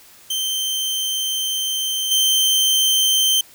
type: tone with level steps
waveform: sawtooth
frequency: 3117 Hz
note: G7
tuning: 11 cents flat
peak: -17 / -11 dBFS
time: 0.3-3.41 s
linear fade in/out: 5 ms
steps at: 2.11 s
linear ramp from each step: 5 ms
effects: white hiss -47 dBFS RMS until 3.54 s

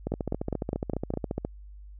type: two click trains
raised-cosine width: 2 ms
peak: -16 / -15 dBFS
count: 21 / 6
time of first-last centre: 0.07-1.449 / 0.12-1.138 s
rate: 14.5 / 4.91 Hz
effects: added 50 Hz sine -43 dBFS peak until 1.99 s

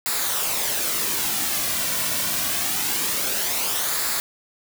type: noise with flanger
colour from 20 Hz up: white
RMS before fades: -24 dBFS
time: 0.06-4.2 s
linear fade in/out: 0 ms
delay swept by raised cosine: 0.33 to 2.43 ms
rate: 0.25 Hz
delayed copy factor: -0.5
effects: none

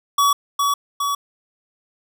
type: tone with echo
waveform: square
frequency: 1134 Hz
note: C#6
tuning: 39 cents sharp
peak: -14 dBFS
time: 0.18-0.33 s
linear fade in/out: 5 ms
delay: 410 ms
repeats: 2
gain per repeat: -3 dB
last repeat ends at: 1.15 s
effects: none

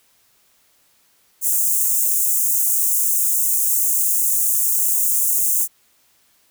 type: high-pass noise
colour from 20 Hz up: white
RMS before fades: -18 dBFS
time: 1.41-5.68 s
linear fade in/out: 50 ms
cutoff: 6700 Hz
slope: 48 dB/octave
effects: white hiss -59 dBFS RMS until 6.5 s

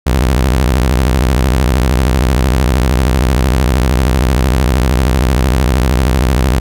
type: tone with vibrato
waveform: sawtooth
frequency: 63.7 Hz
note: C2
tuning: 46 cents flat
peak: -5 dBFS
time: 0.06-6.6 s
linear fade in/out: 10 ms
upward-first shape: triangle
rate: 13 Hz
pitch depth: 290 cents each way
effects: none

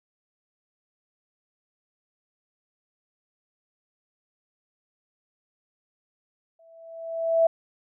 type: tone with exponential growth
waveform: sine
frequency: 659.3 Hz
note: E5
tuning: in tune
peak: -14 dBFS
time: 6.59-7.47 s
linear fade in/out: 5 ms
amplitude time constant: 190 ms
effects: none

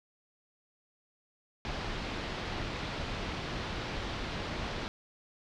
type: low-pass noise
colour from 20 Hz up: pink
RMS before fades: -37 dBFS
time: 1.65-4.88 s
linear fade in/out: 0 ms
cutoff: 4600 Hz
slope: 24 dB/octave
effects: none

